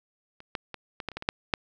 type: clicks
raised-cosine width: 0.3 ms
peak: -30 / -14 / -21 / -19 / -15 / -28 / -18 / -21 / -7 / -7 dBFS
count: 10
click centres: 0.404 / 0.552 / 0.743 / 1.002 / 1.087 / 1.117 / 1.17 / 1.224 / 1.289 / 1.538 s
effects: none